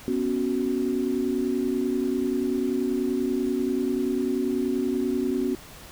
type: chord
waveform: sine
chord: B suspended second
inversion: none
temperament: equal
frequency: 246.9 / 277.2 / 370 Hz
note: B3 / C#4 / F#4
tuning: 0 / 0 / 0 cents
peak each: -27 dBFS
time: 0.08-5.55 s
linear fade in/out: 0 ms
effects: pink hiss -45 dBFS RMS until 5.91 s